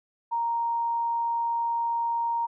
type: tone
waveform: sine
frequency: 932.3 Hz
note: A#5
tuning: in tune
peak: -24 dBFS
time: 0.31-2.47 s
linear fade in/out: 20 ms
effects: none